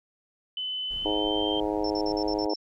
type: tone with pitch glide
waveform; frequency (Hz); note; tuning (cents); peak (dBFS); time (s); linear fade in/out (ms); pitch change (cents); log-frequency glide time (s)
sine; 3022 to 3139; F#7 to G7; +36 to +2; -29; 0.57-1.6; 2; +66; 0.94-1.46
type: noise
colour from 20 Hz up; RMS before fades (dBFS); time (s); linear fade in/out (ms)
brown; -44; 0.9-2.47; 10
type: harmonic tone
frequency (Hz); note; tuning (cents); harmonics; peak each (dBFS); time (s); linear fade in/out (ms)
104.5; G#2; +11; 3 / 4 / 5 / 6 / 7 / 8 / 9; -29 / -31 / -33 / -35 / -36 / -37 / -38; 1.05-2.54; 5
type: tone bursts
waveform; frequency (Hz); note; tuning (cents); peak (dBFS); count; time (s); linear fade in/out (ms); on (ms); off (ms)
sine; 5360; E8; +28; -33; 7; 1.84-2.558; 5; 64; 45
effects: none